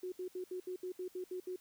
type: tone bursts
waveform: sine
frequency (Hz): 366.1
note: F#4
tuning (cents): -18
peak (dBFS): -38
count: 10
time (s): 0.03-1.561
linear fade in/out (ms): 5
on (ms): 91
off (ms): 69
effects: white hiss -65 dBFS RMS until 1.6 s